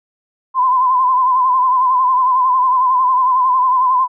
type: tone with vibrato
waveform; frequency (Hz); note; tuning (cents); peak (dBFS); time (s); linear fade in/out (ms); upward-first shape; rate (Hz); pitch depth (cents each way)
sine; 1021; C6; -43; -10; 0.54-4.08; 50; sine; 11; 57
effects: none